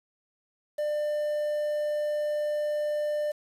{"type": "tone with quantisation", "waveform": "triangle", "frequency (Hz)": 597, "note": "D5", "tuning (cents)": 28, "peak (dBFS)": -24, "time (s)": [0.78, 3.32], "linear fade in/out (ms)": 10, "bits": 8, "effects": ["resampled to 32000 Hz"]}